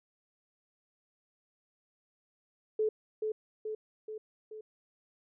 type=tone with echo; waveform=sine; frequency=432.5 Hz; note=A4; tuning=30 cents flat; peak=-26 dBFS; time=2.79-2.89 s; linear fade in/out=5 ms; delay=430 ms; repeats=4; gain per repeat=-4 dB; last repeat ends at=4.61 s; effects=none